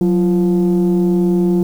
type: tone pair together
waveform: sine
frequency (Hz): 182.97 / 345.4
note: F#3 / F4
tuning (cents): -19 / -19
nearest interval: major seventh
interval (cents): 1100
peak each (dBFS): -11 / -13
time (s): 0.01-1.63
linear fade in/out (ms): 2
effects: tanh soft clip ceiling -8 dBFS + 7-bit